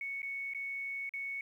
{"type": "tone with dropouts", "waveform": "sine", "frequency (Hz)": 2217, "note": "C#7", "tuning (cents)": 0, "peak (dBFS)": -36, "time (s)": [0.01, 1.41], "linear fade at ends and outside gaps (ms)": 2, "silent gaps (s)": [[0.219, 0.229], [0.536, 0.547], [1.093, 1.137]], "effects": ["11-bit"]}